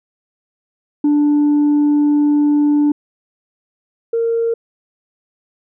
sine tone pair in turn, 293.7 / 460.9 Hz, D4 / A#4, 0 / -20 cents, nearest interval minor sixth, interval 780 cents, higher second, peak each -8 / -13 dBFS, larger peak first, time 1.04-2.92 / 4.13-4.54 s, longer first, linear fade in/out 5 ms, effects tanh soft clip ceiling -9 dBFS

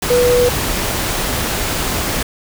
sine tone in noise, 490 Hz, B4, 14 cents flat, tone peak -10 dBFS, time 0.1-0.49 s, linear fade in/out 5 ms, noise pink, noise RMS -19 dBFS, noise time 0.02-2.23 s, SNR +6 dB, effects none

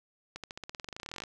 accelerating click train, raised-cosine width 0.2 ms, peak -23 dBFS, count 23, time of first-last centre 0.36-1.237 s, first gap 77 ms, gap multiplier 0.93, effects none

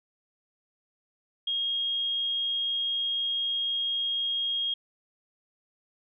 sine tone, 3258 Hz, G#7, 34 cents flat, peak -26 dBFS, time 1.47-4.74 s, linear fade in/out 5 ms, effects none

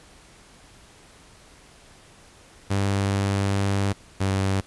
sawtooth tone pair in turn, 99 / 96.74 Hz, G2 / G2, +18 / -22 cents, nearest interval unison, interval 40 cents, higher first, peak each -17 dBFS, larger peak neither, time 2.7-3.93 / 4.2-4.61 s, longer first, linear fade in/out 10 ms, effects pink hiss -51 dBFS RMS until 4.66 s + resampled to 24000 Hz

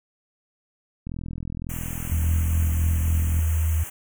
click train, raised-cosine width 5 ms, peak -20 dBFS, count 98, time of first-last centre 1.07-3.391 s, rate 41.8 Hz
white band-stop noise, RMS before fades -37 dBFS, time 1.69-3.9 s, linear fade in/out 10 ms, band 3100 to 6100 Hz, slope 96 dB/octave
sine tone with vibrato, 79.9 Hz, D#2, 47 cents sharp, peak -19 dBFS, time 2.11-3.84 s, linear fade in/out 10 ms, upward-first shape sine, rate 6.5 Hz, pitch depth 10 cents each way
effects none

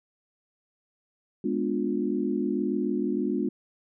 sine chord, G# diminished seventh, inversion none, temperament equal with one note detuned, 207.7 / 246.9 / 293.7 / 355.5 Hz, G#3 / B3 / D4 / F4, 0 / 0 / 0 / +31 cents, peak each -30 dBFS, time 1.44-3.49 s, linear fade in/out 5 ms, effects none

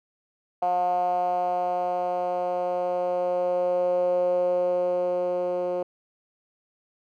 10% pulse tone with band-pass filter sweep, 178.9 Hz, F3, 42 cents sharp, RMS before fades -25 dBFS, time 0.62-5.83 s, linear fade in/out 5 ms, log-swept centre 720 to 470 Hz, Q 6.4, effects none

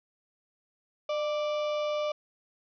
harmonic tone with a mistuned harmonic, 587.3 Hz, D5, in tune, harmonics 1 / 2 / 4 / 5 / 6 / 7 / 8 / 9 / 10, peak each -28 / -37 / -43 / -45 / -46 / -57 / -54 / -55 / -58 dBFS, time 1.09-2.12 s, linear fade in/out 5 ms, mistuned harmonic 1, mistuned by +38 cents, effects none

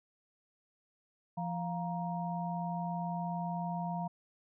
sine tone cluster, 171.9 / 701 / 938 Hz, F3 / F5 / A#5, -27 / +6 / +11 cents, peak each -36 / -39 / -40 dBFS, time 1.37-4.08 s, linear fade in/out 10 ms, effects none

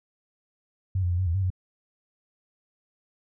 sine tone with pitch steps, 94.5 / 88.6 / 87.8 / 93.5 / 83.2 / 96.7 / 92.1 Hz, F#2 / F2 / F2 / F#2 / E2 / G2 / F#2, +37 / +25 / +10 / +19 / +17 / -23 / -7 cents, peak -22 dBFS, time 0.95-1.503 s, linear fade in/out 5 ms, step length 79 ms, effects none

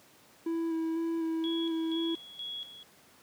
triangle tone with vibrato, 327.9 Hz, E4, 9 cents flat, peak -27 dBFS, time 0.46-2.15 s, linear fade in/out 5 ms, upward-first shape square, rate 2 Hz, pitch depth 15 cents each way
sine tone with tremolo, 3344 Hz, G#7, 11 cents sharp, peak -36 dBFS, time 1.44-2.83 s, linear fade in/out 0 ms, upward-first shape square, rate 2.1 Hz, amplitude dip 70%
effects pink hiss -59 dBFS RMS until 3.22 s + high-pass 150 Hz 12 dB/octave

